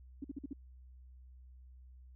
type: tone bursts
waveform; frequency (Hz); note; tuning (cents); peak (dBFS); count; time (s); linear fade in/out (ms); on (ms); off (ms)
sine; 277.2; C#4; 0; -38; 5; 0.22-0.532; 5; 24; 48
effects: added 63 Hz sine -53 dBFS peak until 2.15 s